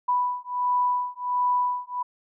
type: beating tone pair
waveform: sine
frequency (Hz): 987.8 / 989.2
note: B5 / B5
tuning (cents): 0 / +3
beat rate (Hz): 1.4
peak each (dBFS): -25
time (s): 0.08-2.03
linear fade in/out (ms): 10
effects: none